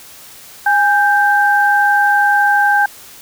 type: tone pair together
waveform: sine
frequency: 820.6 / 1567 Hz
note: G#5 / G6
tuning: -21 / -1 cents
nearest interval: major seventh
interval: 1120 cents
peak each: -12 dBFS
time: 0.66-2.86 s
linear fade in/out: 5 ms
effects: white hiss -38 dBFS RMS until 3.21 s